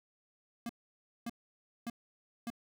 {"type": "tone bursts", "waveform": "square", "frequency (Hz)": 234.1, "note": "A#3", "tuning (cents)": 8, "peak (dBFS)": -37, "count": 4, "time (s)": [0.66, 2.502], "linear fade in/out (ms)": 2, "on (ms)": 33, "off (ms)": 570, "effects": []}